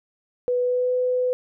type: tone with pitch glide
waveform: sine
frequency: 493.9 to 501.7 Hz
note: B4 to B4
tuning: 0 to +27 cents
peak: -19 dBFS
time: 0.48-1.33 s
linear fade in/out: 0 ms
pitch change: +27 cents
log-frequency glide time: 0.6-0.93 s
effects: none